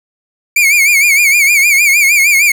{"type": "tone with vibrato", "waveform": "45% pulse", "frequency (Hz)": 2291, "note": "D7", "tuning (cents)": -44, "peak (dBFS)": -6, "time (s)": [0.56, 2.52], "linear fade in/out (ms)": 5, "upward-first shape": "sine", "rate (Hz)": 6.5, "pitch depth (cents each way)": 110, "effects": []}